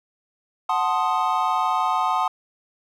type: chord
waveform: triangle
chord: F# diminished seventh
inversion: none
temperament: equal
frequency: 740 / 880 / 1046.5 / 1244.5 Hz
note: F#5 / A5 / C6 / Eb6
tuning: 0 / 0 / 0 / 0 cents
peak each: -23 dBFS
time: 0.69-2.28 s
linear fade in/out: 5 ms
effects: none